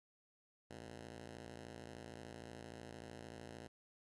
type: ring-modulated tone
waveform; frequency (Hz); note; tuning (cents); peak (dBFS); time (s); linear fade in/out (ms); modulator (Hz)
10% pulse; 116.8; A#2; +4; -39; 0.7-3.68; 10; 26.6
effects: resampled to 24000 Hz